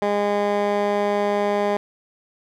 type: tone with band-pass filter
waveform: 15% pulse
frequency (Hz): 204.6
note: G#3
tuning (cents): -26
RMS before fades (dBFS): -21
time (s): 0.02-1.77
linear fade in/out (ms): 2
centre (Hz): 700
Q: 0.69
effects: none